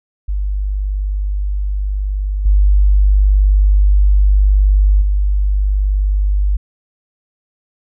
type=tone with level steps; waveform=sine; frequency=49.6 Hz; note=G1; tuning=21 cents sharp; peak=-15 / -7 / -11 dBFS; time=0.28-6.57 s; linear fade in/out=10 ms; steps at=2.45 / 5.01 s; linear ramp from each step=10 ms; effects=none